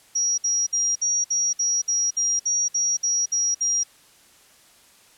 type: tone bursts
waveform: sine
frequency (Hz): 5700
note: F8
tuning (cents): +34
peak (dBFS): -19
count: 13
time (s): 0.15-3.836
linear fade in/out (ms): 10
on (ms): 230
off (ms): 58
effects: white hiss -54 dBFS RMS until 5.17 s + low-pass 11000 Hz 12 dB/octave